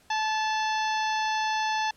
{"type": "harmonic tone with a mistuned harmonic", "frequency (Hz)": 868, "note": "A5", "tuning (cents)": -24, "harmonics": [1, 2, 3, 4, 5, 6, 7], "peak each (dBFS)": [-26, -32, -36, -38, -40, -42, -43], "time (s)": [0.1, 1.91], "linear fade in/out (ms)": 5, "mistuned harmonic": 3, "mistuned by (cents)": 35, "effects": ["pink hiss -60 dBFS RMS until 1.96 s", "low-pass 12000 Hz 12 dB/octave"]}